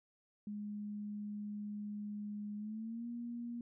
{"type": "tone with pitch glide", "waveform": "sine", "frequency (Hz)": [207.7, 237.2], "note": ["G#3", "A#3"], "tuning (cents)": [0, 30], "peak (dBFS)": -40, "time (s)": [0.47, 3.61], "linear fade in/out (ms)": 2, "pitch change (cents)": 230, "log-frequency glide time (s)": [2.57, 3.07], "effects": []}